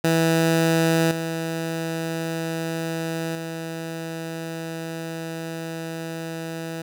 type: tone with level steps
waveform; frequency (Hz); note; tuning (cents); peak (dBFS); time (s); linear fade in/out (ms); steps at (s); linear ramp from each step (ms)
15% pulse; 163.8; E3; -11; -11 / -19 / -23; 0.04-6.82; 5; 1.11 / 3.35; 5
effects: none